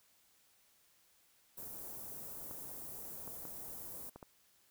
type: band-stop noise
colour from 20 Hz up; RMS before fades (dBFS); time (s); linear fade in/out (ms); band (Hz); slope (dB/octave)
white; -47; 1.57-4.1; 10; 710 to 12000; 12
type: clicks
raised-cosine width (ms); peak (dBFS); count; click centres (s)
1; -35; 5; 2.511 / 3.277 / 3.453 / 4.16 / 4.228
effects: white hiss -70 dBFS RMS until 4.7 s